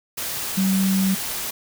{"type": "tone in noise", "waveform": "sine", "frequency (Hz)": 191.6, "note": "G3", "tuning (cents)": -39, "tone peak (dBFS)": -17, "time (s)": [0.57, 1.15], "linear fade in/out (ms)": 10, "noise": "white", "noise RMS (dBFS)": -28, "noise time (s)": [0.17, 1.51], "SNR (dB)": 8, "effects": []}